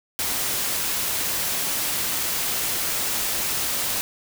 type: noise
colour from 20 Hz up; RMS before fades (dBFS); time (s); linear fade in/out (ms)
white; -25; 0.19-4.01; 0
effects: none